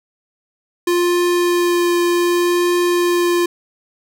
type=tone with vibrato; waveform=square; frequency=350 Hz; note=F4; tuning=4 cents sharp; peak=-14 dBFS; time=0.87-3.46 s; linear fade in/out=5 ms; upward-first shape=triangle; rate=0.66 Hz; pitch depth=10 cents each way; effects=none